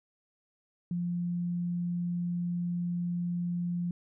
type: tone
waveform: sine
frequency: 174.61 Hz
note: F3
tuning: in tune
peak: -29 dBFS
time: 0.91-3.91 s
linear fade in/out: 2 ms
effects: none